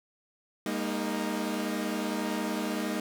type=chord; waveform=sawtooth; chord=Ab suspended second; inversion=none; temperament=equal with one note detuned; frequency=202.3 / 233.1 / 311.1 Hz; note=Ab3 / Bb3 / Eb4; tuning=-45 / 0 / 0 cents; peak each=-30 dBFS; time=0.66-3 s; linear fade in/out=2 ms; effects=none